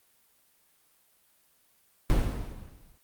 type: noise with exponential decay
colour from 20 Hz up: brown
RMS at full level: -21 dBFS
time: 2.1-2.98 s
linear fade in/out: 0 ms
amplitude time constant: 190 ms
effects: white hiss -66 dBFS RMS until 3.03 s + Opus 32 kbps